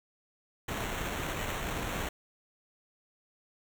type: noise with sample-and-hold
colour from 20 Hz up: pink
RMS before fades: -35 dBFS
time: 0.68-2.09 s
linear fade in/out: 5 ms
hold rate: 4900 Hz
effects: none